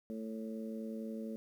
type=harmonic tone; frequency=111 Hz; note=A2; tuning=16 cents sharp; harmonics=2 / 3 / 4 / 5; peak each=-40 / -50 / -47 / -49 dBFS; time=0.1-1.36 s; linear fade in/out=0 ms; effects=11-bit